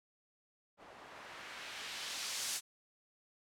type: noise with low-pass filter sweep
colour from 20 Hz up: blue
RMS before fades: -44 dBFS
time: 0.77-2.61 s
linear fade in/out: 50 ms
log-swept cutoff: 750 to 8000 Hz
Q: 0.84
effects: none